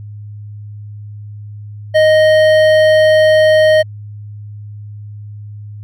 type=tone with hard clipping; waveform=sine; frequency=622.3 Hz; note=D#5; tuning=in tune; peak=-8 dBFS; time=1.94-3.83 s; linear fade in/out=20 ms; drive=11 dB; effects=added 104 Hz sine -27 dBFS peak until 5.83 s